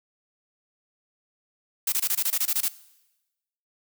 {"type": "noise bursts", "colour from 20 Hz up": "blue", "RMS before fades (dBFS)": -24, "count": 11, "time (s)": [1.87, 2.683], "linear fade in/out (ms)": 5, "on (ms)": 53, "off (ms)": 23, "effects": ["noise-tail reverb RT60 1.0 s tail -19 dB re dry"]}